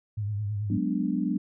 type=tone with vibrato; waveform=sine; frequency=103.83 Hz; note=G#2; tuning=in tune; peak=-27 dBFS; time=0.17-0.78 s; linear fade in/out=10 ms; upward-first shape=triangle; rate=9.2 Hz; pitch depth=73 cents each way
type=chord; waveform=sine; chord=G# half-diminished seventh; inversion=third; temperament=equal; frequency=185 / 207.7 / 246.9 / 293.7 Hz; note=F#3 / G#3 / B3 / D4; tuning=0 / 0 / 0 / 0 cents; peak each=-30 dBFS; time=0.7-1.38 s; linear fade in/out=5 ms
effects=none